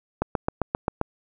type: click train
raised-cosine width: 1 ms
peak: -8 dBFS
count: 7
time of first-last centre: 0.22-1.014 s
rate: 7.56 Hz
effects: none